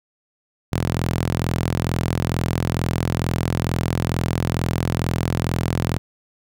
sawtooth tone with high-pass filter, 42.23 Hz, E1, 43 cents sharp, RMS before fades -22 dBFS, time 0.72-5.98 s, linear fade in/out 0 ms, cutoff 110 Hz, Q 1.6, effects none

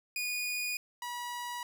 sawtooth tone pair in turn, 2459 / 968.6 Hz, D#7 / B5, -21 / -34 cents, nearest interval octave + major third, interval 1613 cents, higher first, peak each -29 / -33 dBFS, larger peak first, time 0.16-0.77 / 1.02-1.63 s, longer neither, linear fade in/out 2 ms, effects none

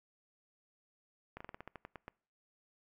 slowing click train, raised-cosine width 0.5 ms, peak -30 dBFS, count 11, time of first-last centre 1.37-2.081 s, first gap 35 ms, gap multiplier 1.15, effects noise-tail reverb RT60 0.5 s tail -25 dB re dry

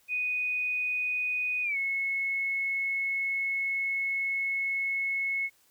sine tone with pitch glide, 2486 to 2189 Hz, D#7 to C#7, -2 to -22 cents, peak -27 dBFS, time 0.08-5.5 s, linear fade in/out 50 ms, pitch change -220 cents, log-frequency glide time 1.63-1.77 s, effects white hiss -65 dBFS RMS until 5.7 s

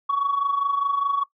sine tone with amplitude modulation, 1123 Hz, C#6, 22 cents sharp, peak -16 dBFS, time 0.09-1.24 s, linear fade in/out 10 ms, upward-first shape sine, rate 24.9 Hz, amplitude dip 65%, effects noise-tail reverb RT60 0.1 s tail -19 dB re dry + tanh soft clip ceiling -15 dBFS

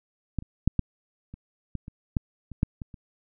clicks, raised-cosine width 5 ms, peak -15 / -29 / -7 / -10 / -28 / -19 / -27 / -11 / -27 / -9 / -23 / -30 dBFS, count 12, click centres 0.387 / 0.424 / 0.676 / 0.793 / 1.34 / 1.753 / 1.881 / 2.168 / 2.517 / 2.631 / 2.818 / 2.942 s, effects none

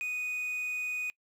triangle tone with quantisation, 2484 Hz, D#7, 3 cents flat, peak -30 dBFS, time 0.01-1.1 s, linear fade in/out 0 ms, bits 9, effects noise-tail reverb RT60 0.1 s tail -25 dB re dry

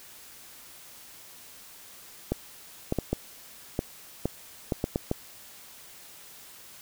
clicks, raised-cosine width 2 ms, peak -12 dBFS, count 10, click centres 2.32 / 2.924 / 2.987 / 3.13 / 3.791 / 4.256 / 4.722 / 4.841 / 4.959 / 5.114 s, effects white hiss -49 dBFS RMS until 6.81 s

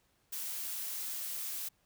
blue noise, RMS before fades -39 dBFS, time 0.32-1.69 s, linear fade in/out 10 ms, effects pink hiss -73 dBFS RMS until 1.85 s

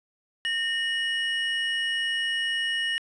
triangle tone pair together, 1832 / 2910 Hz, A#6 / F#7, -31 / -29 cents, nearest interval minor sixth, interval 802 cents, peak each -26 dBFS, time 0.45-2.98 s, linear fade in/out 0 ms, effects resampled to 24000 Hz + 10-bit

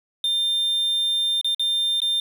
triangle tone with dropouts, 3600 Hz, A7, 39 cents sharp, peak -18 dBFS, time 0.24-2.2 s, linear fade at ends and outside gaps 2 ms, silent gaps 1.413-1.445 / 1.547-1.595 / 2.003-2.018 s, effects 8-bit

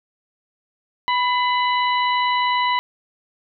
harmonic tone with a mistuned harmonic, 987.8 Hz, B5, in tune, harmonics 1 / 2 / 3 / 4, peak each -18 / -24 / -28 / -30 dBFS, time 1.08-2.79 s, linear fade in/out 0 ms, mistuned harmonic 2, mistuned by +37 cents, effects none

